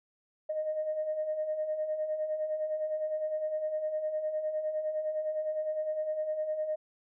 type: beating tone pair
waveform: sine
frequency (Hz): 610 / 619.8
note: D#5 / D#5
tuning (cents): -34 / -7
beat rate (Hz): 9.8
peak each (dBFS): -38 / -30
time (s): 0.49-6.76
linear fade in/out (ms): 10
effects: tanh soft clip ceiling -23 dBFS